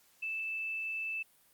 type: tone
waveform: sine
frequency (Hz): 2637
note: E7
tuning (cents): 0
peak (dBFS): -34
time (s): 0.22-1.23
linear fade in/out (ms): 10
effects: white hiss -66 dBFS RMS until 1.53 s + Opus 48 kbps